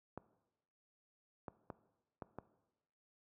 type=clicks; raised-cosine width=1 ms; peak=-30 dBFS; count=5; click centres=0.176 / 1.482 / 1.702 / 2.222 / 2.386 s; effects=noise-tail reverb RT60 1.0 s tail -17 dB re dry + high-pass 80 Hz 12 dB/octave